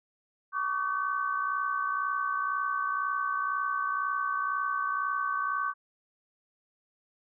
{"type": "tone cluster", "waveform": "sine", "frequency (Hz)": [1125, 1187, 1526], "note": ["C#6", "D6", "G6"], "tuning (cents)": [25, 18, -47], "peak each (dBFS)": [-30, -34, -33], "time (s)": [0.52, 5.74], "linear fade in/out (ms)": 50, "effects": []}